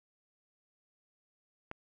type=click; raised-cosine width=0.5 ms; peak=-25 dBFS; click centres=1.714 s; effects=none